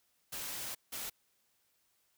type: noise bursts at uneven times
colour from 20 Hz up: white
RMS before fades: -41 dBFS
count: 2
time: 0.32-0.75 / 0.92-1.1 s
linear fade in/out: 10 ms
effects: white hiss -75 dBFS RMS until 2.17 s